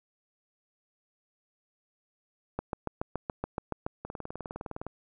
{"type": "two click trains", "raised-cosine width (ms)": 1, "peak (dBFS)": [-23, -17], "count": [17, 10], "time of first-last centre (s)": [[4.05, 4.866], [2.59, 3.865]], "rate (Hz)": [19.6, 7.06], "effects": []}